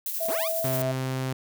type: noise with tremolo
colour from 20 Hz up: violet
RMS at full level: -30 dBFS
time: 0.06-0.82 s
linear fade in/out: 2 ms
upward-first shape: square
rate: 12 Hz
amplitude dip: 30%
type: tone with vibrato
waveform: sine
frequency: 653 Hz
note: E5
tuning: 17 cents flat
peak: -27 dBFS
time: 0.2-0.92 s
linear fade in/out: 10 ms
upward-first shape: sine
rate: 2.9 Hz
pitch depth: 10 cents each way
type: linear sweep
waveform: 15% pulse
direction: up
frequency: 168.5 to 1262 Hz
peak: -25 dBFS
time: 0.28-0.48 s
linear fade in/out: 5 ms
type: tone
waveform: sawtooth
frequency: 130.81 Hz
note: C3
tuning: in tune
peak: -23 dBFS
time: 0.64-1.33 s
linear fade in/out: 5 ms
effects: none